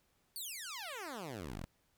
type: exponential sweep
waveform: 10% pulse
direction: down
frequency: 4670 to 36.71 Hz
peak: -34 dBFS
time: 0.36-1.65 s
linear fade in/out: 0 ms
effects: pink hiss -75 dBFS RMS until 1.97 s